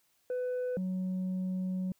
sine tone pair in turn, 500 / 185.46 Hz, B4 / F#3, +21 / +4 cents, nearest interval octave + perfect fourth, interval 1717 cents, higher first, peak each -28 dBFS, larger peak neither, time 0.3-0.77 / 0.77-1.92 s, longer second, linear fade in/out 2 ms, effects tanh soft clip ceiling -30 dBFS + white hiss -72 dBFS RMS until 1.99 s

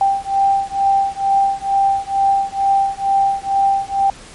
sine beating tone pair, 786 / 788.2 Hz, G5 / G5, +4 / +9 cents, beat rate 2.2 Hz, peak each -16 dBFS, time 0.01-4.1 s, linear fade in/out 2 ms, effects pink hiss -39 dBFS RMS until 4.34 s + MP3 48 kbps

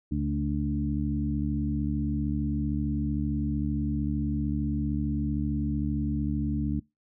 harmonic tone with a mistuned harmonic, 73.2 Hz, D2, 5 cents flat, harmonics 1 / 2 / 3 / 4, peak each -31 / -31 / -31 / -31 dBFS, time 0.11-6.8 s, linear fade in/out 10 ms, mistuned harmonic 2, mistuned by -27 cents, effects noise-tail reverb RT60 0.2 s tail -23 dB re dry

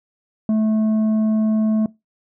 sine tone with tanh clipping, 217.5 Hz, A3, 20 cents flat, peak -16 dBFS, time 0.49-1.86 s, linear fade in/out 2 ms, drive 6 dB, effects noise-tail reverb RT60 0.2 s tail -20 dB re dry

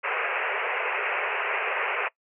white band-pass noise, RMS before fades -28 dBFS, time 0.03-2.09 s, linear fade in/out 20 ms, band 390 to 2700 Hz, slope 96 dB/octave, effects noise-tail reverb RT60 0.1 s tail -22 dB re dry

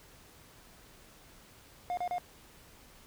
triangle tone bursts, 714 Hz, F5, 38 cents sharp, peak -29 dBFS, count 3, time 1.9-2.182 s, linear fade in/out 0 ms, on 72 ms, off 33 ms, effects pink hiss -57 dBFS RMS until 3.06 s

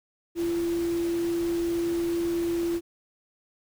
sine tone in noise, 340 Hz, F4, 46 cents flat, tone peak -24 dBFS, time 0.35-2.81 s, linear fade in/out 50 ms, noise pink, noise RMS -41 dBFS, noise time 0.35-2.81 s, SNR +14 dB, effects none

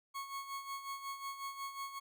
40% pulse tone with tremolo, 1100 Hz, C#6, 14 cents flat, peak -38 dBFS, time 0.14-2 s, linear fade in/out 20 ms, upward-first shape sine, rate 5.5 Hz, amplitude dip 65%, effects none

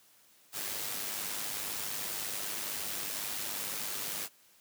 white noise with amplitude modulation, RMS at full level -35 dBFS, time 0.52-4.29 s, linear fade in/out 50 ms, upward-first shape sine, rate 102 Hz, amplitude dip 45%, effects white hiss -63 dBFS RMS until 4.6 s + high-pass 100 Hz 12 dB/octave

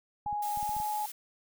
sine tone with pitch glide, 830.6 to 842.7 Hz, G#5 to G#5, 0 to +25 cents, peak -30 dBFS, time 0.26-1.06 s, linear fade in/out 5 ms, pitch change +25 cents, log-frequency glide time 0.58-0.76 s
clicks, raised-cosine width 5 ms, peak -35 dBFS, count 7, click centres 0.262 / 0.328 / 0.574 / 0.629 / 0.693 / 0.766 / 0.801 s
blue noise, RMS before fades -42 dBFS, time 0.42-1.12 s, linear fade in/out 5 ms
effects none

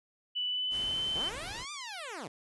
sine tone with pitch glide, 2973 to 3071 Hz, F#7 to G7, +8 to -36 cents, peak -30 dBFS, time 0.35-1.3 s, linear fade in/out 20 ms, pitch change +56 cents, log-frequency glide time 0.47-1.01 s
pink noise, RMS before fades -45 dBFS, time 0.7-1.66 s, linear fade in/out 50 ms
10% pulse linear two-way sweep, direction up then down, 121.3 to 1217 to 121.3 Hz, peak -31 dBFS, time 1.15-2.28 s, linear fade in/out 10 ms, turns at 1.72 s
effects resampled to 24000 Hz

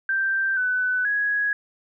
sine tone with pitch steps, 1569 / 1501 / 1665 Hz, G6 / F#6 / G#6, +1 / +24 / +4 cents, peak -20 dBFS, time 0.09-1.53 s, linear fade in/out 2 ms, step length 480 ms, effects none

